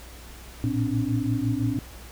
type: tone cluster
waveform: sine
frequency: 112.2 / 118.1 / 263.1 / 290.8 Hz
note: A2 / A#2 / C4 / D4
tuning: +34 / +23 / +10 / -17 cents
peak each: -28 dBFS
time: 0.64-1.79 s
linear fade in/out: 0 ms
effects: added 60 Hz sine -43 dBFS peak until 2.11 s + pink hiss -46 dBFS RMS until 2.11 s